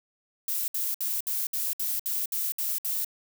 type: noise bursts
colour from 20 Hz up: violet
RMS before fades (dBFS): -29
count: 10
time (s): 0.48-3.047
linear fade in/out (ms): 2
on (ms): 200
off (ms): 63
effects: none